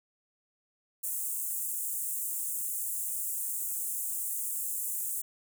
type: high-pass noise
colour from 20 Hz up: pink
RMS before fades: -34 dBFS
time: 1.03-5.22 s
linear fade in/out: 10 ms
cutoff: 7600 Hz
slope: 48 dB/octave
effects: none